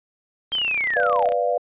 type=linear sweep; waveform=sine; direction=down; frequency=3208 to 564 Hz; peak=-20 dBFS; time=0.52-1.3 s; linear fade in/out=10 ms
type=click train; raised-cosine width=0.3 ms; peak=-18 dBFS; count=26; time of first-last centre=0.52-1.321 s; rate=31.2 Hz
type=chord; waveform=sine; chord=B diminished; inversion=none; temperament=equal; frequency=493.9 / 587.3 / 698.5 Hz; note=B4 / D5 / F5; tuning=0 / 0 / 0 cents; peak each=-23 dBFS; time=0.96-1.58 s; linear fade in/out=5 ms
effects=resampled to 8000 Hz